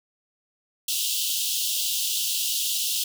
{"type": "high-pass noise", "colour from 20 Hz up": "pink", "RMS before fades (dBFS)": -26, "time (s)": [0.88, 3.04], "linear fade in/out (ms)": 5, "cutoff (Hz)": 2800, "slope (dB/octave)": 96, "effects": []}